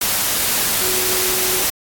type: tone in noise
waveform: sine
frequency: 370 Hz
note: F#4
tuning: in tune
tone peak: -26 dBFS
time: 0.81-1.63 s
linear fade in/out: 5 ms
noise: white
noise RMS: -18 dBFS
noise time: 0.01-1.7 s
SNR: -11 dB
effects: AAC 64 kbps